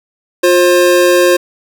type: tone pair together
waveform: square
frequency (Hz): 354.2 / 532.5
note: F4 / C5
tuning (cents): +24 / +30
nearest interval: perfect fifth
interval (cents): 706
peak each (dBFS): -10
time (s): 0.43-1.37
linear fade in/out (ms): 10
effects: none